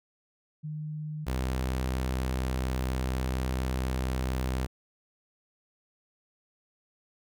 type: tone pair in turn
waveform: sine / sawtooth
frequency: 152.8 / 64.24 Hz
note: D#3 / C2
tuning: -31 / -31 cents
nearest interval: octave + minor third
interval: 1500 cents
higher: first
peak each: -33 / -24 dBFS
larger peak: second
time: 0.63-1.26 / 1.26-4.67 s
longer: second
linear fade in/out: 20 ms
effects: none